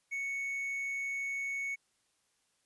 triangle tone, 2217 Hz, C#7, in tune, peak -32 dBFS, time 0.11-1.76 s, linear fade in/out 20 ms, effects white hiss -75 dBFS RMS until 2.65 s + resampled to 24000 Hz

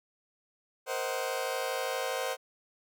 sawtooth chord, C half-diminished seventh, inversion third, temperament just, 470.9 / 523.3 / 627.9 / 753.5 Hz, Bb4 / C5 / Eb5 / Gb5, +18 / 0 / +16 / +31 cents, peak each -34 / -30 / -35 / -34 dBFS, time 0.86-2.37 s, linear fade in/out 50 ms, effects none

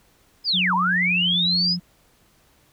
sine linear two-way sweep, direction down then up, 5160 to 880 to 5160 Hz, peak -18 dBFS, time 0.44-1.77 s, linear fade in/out 50 ms, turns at 0.74 s
sine tone with pitch glide, 182.8 to 177.19 Hz, F#3 to F3, -21 to +25 cents, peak -25 dBFS, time 0.53-1.8 s, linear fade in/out 20 ms, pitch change -54 cents, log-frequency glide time 0.72-1.29 s
effects pink hiss -59 dBFS RMS until 2.72 s

